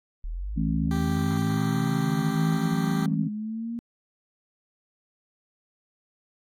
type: linear sweep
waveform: sine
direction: up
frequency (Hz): 36.71 to 236.5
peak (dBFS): -29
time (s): 0.24-3.79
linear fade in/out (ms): 0
type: harmonic tone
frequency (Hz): 53.9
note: A1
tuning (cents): -35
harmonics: 3 / 4 / 5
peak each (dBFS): -26 / -28 / -30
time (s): 0.56-3.29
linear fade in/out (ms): 20
type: tone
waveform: 15% pulse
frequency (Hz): 392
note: G4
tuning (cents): 0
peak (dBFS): -27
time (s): 0.91-3.06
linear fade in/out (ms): 2
effects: AAC 48 kbps